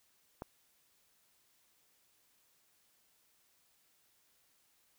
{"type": "click", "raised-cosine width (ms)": 1, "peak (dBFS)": -27, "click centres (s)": 0.421, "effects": ["white hiss -72 dBFS RMS until 4.98 s"]}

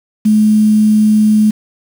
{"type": "tone with quantisation", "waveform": "sine", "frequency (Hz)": 213.8, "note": "A3", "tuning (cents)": -49, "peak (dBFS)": -6, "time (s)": [0.25, 1.51], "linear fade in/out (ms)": 10, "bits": 5, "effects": []}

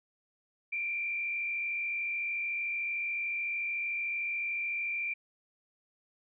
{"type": "tone with frequency modulation", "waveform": "sine", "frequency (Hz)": 2372, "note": "D7", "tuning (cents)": 17, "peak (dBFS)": -31, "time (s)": [0.72, 5.14], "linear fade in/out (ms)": 10, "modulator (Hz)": 53.6, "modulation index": 1, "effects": []}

